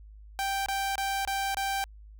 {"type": "tone bursts", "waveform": "sawtooth", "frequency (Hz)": 784, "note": "G5", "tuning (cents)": 0, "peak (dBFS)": -24, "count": 5, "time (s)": [0.39, 1.84], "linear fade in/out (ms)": 0, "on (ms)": 270, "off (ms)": 25, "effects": ["added 52 Hz sine -46 dBFS peak until 2.19 s"]}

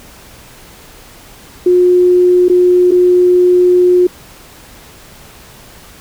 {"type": "tone with dropouts", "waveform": "sine", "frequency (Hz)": 359.3, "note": "F4", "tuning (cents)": 49, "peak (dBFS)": -5, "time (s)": [1.66, 4.07], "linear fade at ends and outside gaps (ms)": 5, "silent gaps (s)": [[2.484, 2.497], [2.91, 2.917]], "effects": ["pink hiss -38 dBFS RMS until 6 s"]}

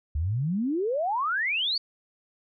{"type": "exponential sweep", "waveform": "sine", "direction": "up", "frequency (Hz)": [69.3, 4647], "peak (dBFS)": -24, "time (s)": [0.15, 1.78], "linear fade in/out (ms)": 5, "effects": []}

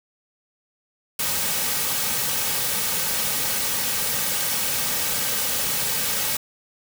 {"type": "noise with comb filter", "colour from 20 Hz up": "white", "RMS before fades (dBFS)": -24, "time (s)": [1.19, 6.37], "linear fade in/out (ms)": 5, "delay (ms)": 2.9, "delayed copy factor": -0.55, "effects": []}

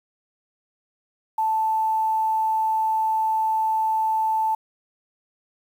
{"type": "tone with quantisation", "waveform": "sine", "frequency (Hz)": 880, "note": "A5", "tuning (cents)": 0, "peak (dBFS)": -19, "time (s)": [1.38, 4.55], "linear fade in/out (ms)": 5, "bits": 8, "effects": []}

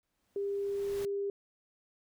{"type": "noise with exponential growth", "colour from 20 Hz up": "pink", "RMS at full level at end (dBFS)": -45, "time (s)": [0.03, 1.05], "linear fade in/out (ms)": 0, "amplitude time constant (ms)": 220}
{"type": "tone", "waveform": "sine", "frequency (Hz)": 400.1, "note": "G4", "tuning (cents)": 35, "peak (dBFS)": -31, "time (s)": [0.36, 1.3], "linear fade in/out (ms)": 2}
{"effects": []}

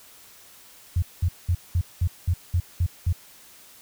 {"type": "tone bursts", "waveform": "sine", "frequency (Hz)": 87.31, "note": "F2", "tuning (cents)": 0, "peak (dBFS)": -18, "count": 9, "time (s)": [0.96, 3.127], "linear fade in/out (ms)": 5, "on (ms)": 63, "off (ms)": 200, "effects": ["white hiss -50 dBFS RMS until 3.81 s"]}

